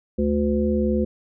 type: harmonic tone with a mistuned harmonic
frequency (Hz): 72.4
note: D2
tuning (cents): -24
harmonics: 1 / 3 / 5 / 7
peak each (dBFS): -26 / -21 / -25 / -26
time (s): 0.18-1.05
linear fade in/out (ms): 10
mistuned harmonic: 1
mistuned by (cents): +23
effects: none